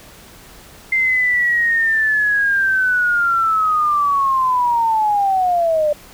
sine linear sweep, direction down, 2093 to 587.3 Hz, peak -13 dBFS, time 0.92-5.93 s, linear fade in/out 5 ms, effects pink hiss -42 dBFS RMS until 6.13 s

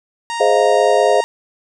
harmonic tone, 932 Hz, A#5, 1 cent flat, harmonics 1 / 2 / 3 / 4 / 5 / 6 / 7 / 8 / 9 / 10, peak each -22 / -28 / -32 / -34 / -36 / -38 / -39 / -40 / -41 / -42 dBFS, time 0.3-1.24 s, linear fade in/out 0 ms
sine chord, F minor seventh, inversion first, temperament just, 419.1 / 523.8 / 628.6 / 698.5 Hz, Ab4 / C5 / Eb5 / F5, +16 / +2 / +18 / 0 cents, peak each -16 dBFS, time 0.4-1.21 s, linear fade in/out 5 ms
effects none

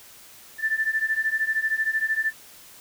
sine beating tone pair, 1760 / 1773 Hz, A6 / A6, 0 / +13 cents, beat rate 13 Hz, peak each -26 / -24 dBFS, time 0.58-2.33 s, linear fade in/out 50 ms, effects white hiss -48 dBFS RMS until 2.8 s

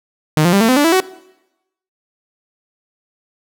sawtooth tone with pitch steps, 153.9 / 174.75 / 198.43 / 225.3 / 255.9 / 290.5 / 329.9 / 374.6 Hz, D#3 / F3 / G3 / A3 / C4 / D4 / E4 / F#4, -19 / +1 / +21 / +41 / -38 / -19 / +1 / +21 cents, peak -6 dBFS, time 0.37-1.002 s, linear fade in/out 0 ms, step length 79 ms, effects noise-tail reverb RT60 0.9 s tail -20 dB re dry

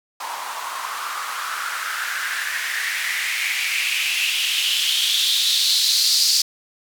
blue noise with band-pass filter sweep, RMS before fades -22 dBFS, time 0.2-6.42 s, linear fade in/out 5 ms, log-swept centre 910 to 4800 Hz, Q 4.6, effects none

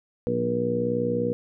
harmonic tone with a mistuned harmonic, 60.1 Hz, B1, 46 cents flat, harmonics 2 / 3 / 4 / 5 / 6 / 7 / 8, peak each -33 / -32 / -29 / -35 / -36 / -36 / -25 dBFS, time 0.27-1.33 s, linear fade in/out 0 ms, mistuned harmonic 2, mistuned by -42 cents, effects none

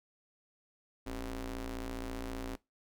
sawtooth ring-modulated tone, 119 Hz, A#2, 36 cents sharp, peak -31 dBFS, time 1.06-2.56 s, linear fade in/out 10 ms, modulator 151 Hz, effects noise-tail reverb RT60 0.2 s tail -20 dB re dry

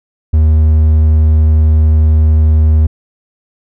triangle tone, 77.78 Hz, D#2, in tune, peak -3 dBFS, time 0.33-2.87 s, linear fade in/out 10 ms, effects none

